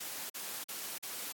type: noise bursts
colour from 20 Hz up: white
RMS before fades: -41 dBFS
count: 4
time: 0-1.326 s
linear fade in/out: 10 ms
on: 300 ms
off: 42 ms
effects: high-pass 200 Hz 12 dB/octave + AAC 64 kbps